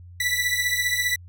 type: beating tone pair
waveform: sawtooth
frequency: 1962 / 1977 Hz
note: B6 / B6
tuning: -12 / +1 cents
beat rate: 15 Hz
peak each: -21 dBFS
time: 0.2-1.16 s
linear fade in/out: 5 ms
effects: added 88 Hz sine -41 dBFS peak until 1.28 s